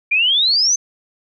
sine exponential sweep, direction up, 2349 to 6310 Hz, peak -12 dBFS, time 0.11-0.76 s, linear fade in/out 10 ms, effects none

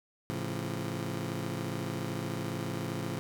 20% pulse chord, A augmented, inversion none, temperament just, 110 / 137.5 / 171.88 Hz, A2 / C#3 / E#3, 0 / -14 / -27 cents, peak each -33 dBFS, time 0.3-3.19 s, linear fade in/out 0 ms, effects 10-bit

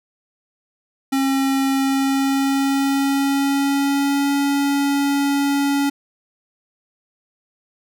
square tone with pitch glide, 270 to 281.1 Hz, C#4 to C#4, -45 to +24 cents, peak -17 dBFS, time 1.12-5.9 s, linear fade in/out 10 ms, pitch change +69 cents, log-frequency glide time 1.72-4.32 s, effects none

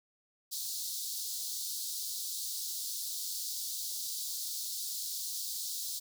pink high-pass noise, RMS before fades -38 dBFS, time 0.51-6 s, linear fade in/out 20 ms, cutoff 3900 Hz, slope 48 dB/octave, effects none

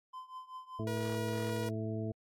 triangle tone with tremolo, 1027 Hz, C6, 33 cents flat, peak -39 dBFS, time 0.13-0.85 s, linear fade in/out 10 ms, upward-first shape triangle, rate 5.2 Hz, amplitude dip 90%
harmonic tone, 109.9 Hz, A2, 2 cents flat, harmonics 1 / 2 / 3 / 4 / 6, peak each -37 / -40 / -42 / -43 / -45 dBFS, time 0.79-2.12 s, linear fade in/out 5 ms
sawtooth tone, 480.8 Hz, B4, 46 cents flat, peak -34 dBFS, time 0.87-1.69 s, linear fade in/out 2 ms
clicks, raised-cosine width 0.5 ms, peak -35 dBFS, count 4, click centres 0.974 / 1.063 / 1.333 / 1.492 s
effects AAC 64 kbps

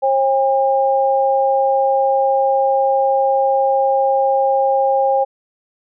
sine tone pair together, 538.4 / 806 Hz, C5 / G5, +49 / +48 cents, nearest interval perfect fifth, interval 699 cents, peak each -15 dBFS, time 0.02-5.25 s, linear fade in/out 20 ms, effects none

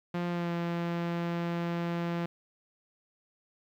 sawtooth tone with pitch glide, 174.61 to 170.92 Hz, F3 to F3, 0 to -37 cents, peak -26 dBFS, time 0.14-2.26 s, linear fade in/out 5 ms, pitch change -37 cents, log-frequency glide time 0.28-0.51 s, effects low-pass 3000 Hz 12 dB/octave + 11-bit

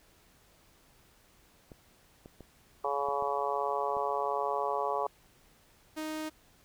clicks, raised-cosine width 2 ms, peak -34 dBFS, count 6, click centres 1.718 / 2.259 / 2.407 / 3.086 / 3.224 / 3.968 s
harmonic tone, 141.2 Hz, C#3, 32 cents sharp, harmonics 3 / 4 / 5 / 6 / 7 / 8, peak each -36 / -36 / -36 / -36 / -36 / -36 dBFS, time 2.84-5.07 s, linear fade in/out 5 ms
sawtooth tone, 311.1 Hz, D#4, in tune, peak -31 dBFS, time 5.96-6.3 s, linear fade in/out 20 ms
effects pink hiss -63 dBFS RMS until 6.64 s

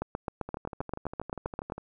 two click trains, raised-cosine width 1 ms, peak -17 / -24 dBFS, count 14 / 17, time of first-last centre 0.02-1.722 / 0.49-1.78 s, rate 7.64 / 12.4 Hz, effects none

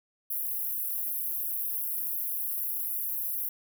pink high-pass noise, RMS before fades -32 dBFS, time 0.3-3.49 s, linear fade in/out 5 ms, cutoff 11000 Hz, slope 96 dB/octave, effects none

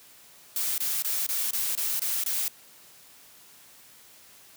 blue noise bursts, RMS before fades -28 dBFS, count 8, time 0.56-2.481 s, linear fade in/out 2 ms, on 220 ms, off 23 ms, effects white hiss -53 dBFS RMS until 4.56 s + high-pass 60 Hz 12 dB/octave

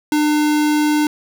square tone, 300 Hz, D4, 37 cents sharp, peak -14 dBFS, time 0.12-1.07 s, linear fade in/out 2 ms, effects none

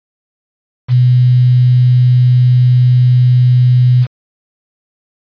sine tone with quantisation, 124.8 Hz, B2, 19 cents sharp, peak -5 dBFS, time 0.88-4.07 s, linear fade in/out 50 ms, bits 5, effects resampled to 11025 Hz

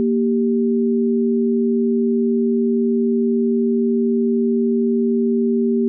sine tone pair together, 233.3 / 392.4 Hz, A#3 / G4, +2 / +2 cents, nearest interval major sixth, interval 900 cents, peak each -16 / -19 dBFS, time 0-5.88 s, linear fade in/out 0 ms, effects none

